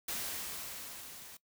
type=noise with level ramp; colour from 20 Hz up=white; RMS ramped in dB=-37 to -51 dBFS; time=0.08-1.37 s; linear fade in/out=5 ms; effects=noise-tail reverb RT60 0.1 s tail -20 dB re dry